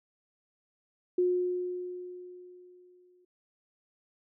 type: tone with exponential decay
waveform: sine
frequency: 360 Hz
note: F#4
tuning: 47 cents flat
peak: -22 dBFS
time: 1.18-3.25 s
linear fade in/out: 5 ms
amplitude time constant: 450 ms
effects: none